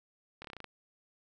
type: slowing click train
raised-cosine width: 0.3 ms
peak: -28 dBFS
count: 8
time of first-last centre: 0.42-0.643 s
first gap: 25 ms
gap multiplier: 1.08
effects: none